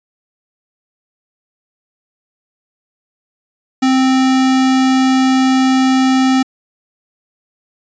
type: tone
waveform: square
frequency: 261.6 Hz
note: C4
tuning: in tune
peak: -10 dBFS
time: 3.82-6.43 s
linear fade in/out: 10 ms
effects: resampled to 16000 Hz